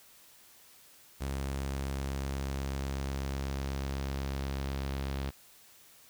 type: tone with low-pass filter sweep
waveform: sawtooth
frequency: 68.1 Hz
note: C#2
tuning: 30 cents flat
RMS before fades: -35 dBFS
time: 1.2-5.31 s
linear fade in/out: 20 ms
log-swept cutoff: 9500 to 4500 Hz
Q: 1.4
effects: white hiss -58 dBFS RMS until 6.09 s